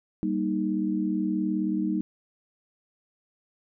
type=chord; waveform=sine; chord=Eb major; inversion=first; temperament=just; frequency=194.45 / 233.3 / 311.1 Hz; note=G3 / Bb3 / Eb4; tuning=-14 / +2 / 0 cents; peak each=-28 / -31 / -27 dBFS; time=0.23-2.01 s; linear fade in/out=0 ms; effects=none

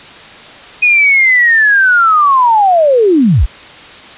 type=linear sweep; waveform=sine; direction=down; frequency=2489 to 34.02 Hz; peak=-5 dBFS; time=0.82-3.46 s; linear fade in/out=10 ms; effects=white hiss -33 dBFS RMS until 4.17 s + resampled to 8000 Hz

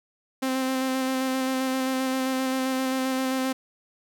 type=tone with vibrato; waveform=sawtooth; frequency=261.6 Hz; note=C4; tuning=in tune; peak=-20 dBFS; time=0.42-3.53 s; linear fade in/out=10 ms; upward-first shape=square; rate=7.6 Hz; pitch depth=13 cents each way; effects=none

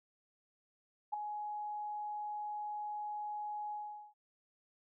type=tone with ADSR envelope; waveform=sine; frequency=838 Hz; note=G#5; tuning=15 cents sharp; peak=-30 dBFS; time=1.12-4.14 s; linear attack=19 ms; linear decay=3 ms; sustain=-8 dB; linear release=420 ms; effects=none

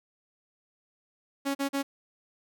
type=tone bursts; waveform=sawtooth; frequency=277.2 Hz; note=C#4; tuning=in tune; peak=-23 dBFS; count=3; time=1.45-1.83 s; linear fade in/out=20 ms; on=100 ms; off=40 ms; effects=none

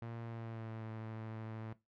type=tone with pitch glide; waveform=sawtooth; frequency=115.9 to 110.86 Hz; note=A#2 to A2; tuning=-10 to +13 cents; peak=-39 dBFS; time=0.02-1.73 s; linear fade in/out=0 ms; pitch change=-77 cents; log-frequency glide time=0.22-0.86 s; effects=noise-tail reverb RT60 0.2 s tail -17 dB re dry + low-pass 2000 Hz 12 dB/octave

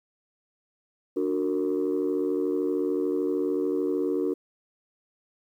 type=chord; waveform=sine; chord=D augmented; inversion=none; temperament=just; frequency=293.7 / 367.1 / 458.9 Hz; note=D4 / F#4 / A#4; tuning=0 / -14 / -27 cents; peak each=-27 / -26 / -28 dBFS; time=1.16-4.34 s; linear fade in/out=10 ms; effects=tanh soft clip ceiling -18 dBFS + 10-bit

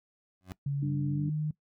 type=tone with exponential growth; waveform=20% pulse; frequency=92.5 Hz; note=F#2; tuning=in tune; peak=-31 dBFS; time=0.41-0.52 s; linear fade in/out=0 ms; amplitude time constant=23 ms
type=tone with pitch glide; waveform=sine; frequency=140.8 to 152.66 Hz; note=C#3 to D#3; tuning=+27 to -33 cents; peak=-28 dBFS; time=0.66-1.51 s; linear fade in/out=5 ms; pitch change=+140 cents; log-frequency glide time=1.11-1.29 s
type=harmonic tone; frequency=98 Hz; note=G2; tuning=in tune; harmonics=1 / 2 / 3; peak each=-46 / -38 / -34 dBFS; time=0.82-1.3 s; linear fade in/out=10 ms
effects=noise-tail reverb RT60 0.1 s tail -20 dB re dry

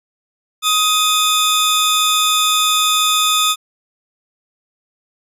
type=tone pair together; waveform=sawtooth; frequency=1254 / 3547 Hz; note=D#6 / A7; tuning=+13 / +13 cents; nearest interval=octave + tritone; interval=1800 cents; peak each=-12 dBFS; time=0.62-3.56 s; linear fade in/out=50 ms; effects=resampled to 32000 Hz

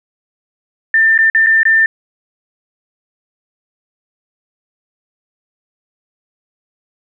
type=tone with dropouts; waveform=sine; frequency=1791 Hz; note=A6; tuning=30 cents sharp; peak=-7 dBFS; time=0.94-1.86 s; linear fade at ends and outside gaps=2 ms; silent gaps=1.178-1.188 / 1.3-1.348 / 1.463-1.468 / 1.632-1.653 s; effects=none

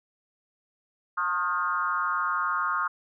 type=tone with frequency modulation; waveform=sine; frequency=1244.5 Hz; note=D#6; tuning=in tune; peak=-24 dBFS; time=1.17-2.88 s; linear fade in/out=10 ms; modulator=169 Hz; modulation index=1.3; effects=none

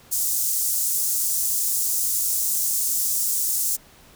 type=high-pass noise; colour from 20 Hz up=pink; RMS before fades=-23 dBFS; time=0.11-3.77 s; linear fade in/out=20 ms; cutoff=6800 Hz; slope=24 dB/octave; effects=pink hiss -51 dBFS RMS until 4.15 s

